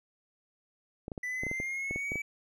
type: clicks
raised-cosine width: 2 ms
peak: -24 dBFS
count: 11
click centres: 1.081 / 1.118 / 1.178 / 1.435 / 1.467 / 1.514 / 1.601 / 1.91 / 1.96 / 2.119 / 2.157 s
type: linear sweep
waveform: triangle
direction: up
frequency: 1978 to 2300 Hz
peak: -31 dBFS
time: 1.23-2.22 s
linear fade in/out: 5 ms
effects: none